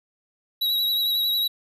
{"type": "tone with vibrato", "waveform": "square", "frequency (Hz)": 3879, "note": "B7", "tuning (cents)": -32, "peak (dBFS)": -21, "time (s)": [0.61, 1.48], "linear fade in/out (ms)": 10, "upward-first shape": "sine", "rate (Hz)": 11, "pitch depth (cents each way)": 31, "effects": []}